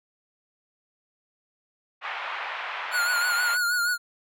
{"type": "band-pass noise", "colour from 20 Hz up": "pink", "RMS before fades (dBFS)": -33, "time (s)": [2.01, 3.58], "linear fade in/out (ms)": 50, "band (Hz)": [800, 2800], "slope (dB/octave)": 24}
{"type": "tone with vibrato", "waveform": "square", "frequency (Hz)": 1435, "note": "F6", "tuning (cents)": 47, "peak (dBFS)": -23, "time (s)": [2.91, 3.98], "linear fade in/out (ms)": 50, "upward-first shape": "triangle", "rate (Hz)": 6.3, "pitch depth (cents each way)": 61}
{"effects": []}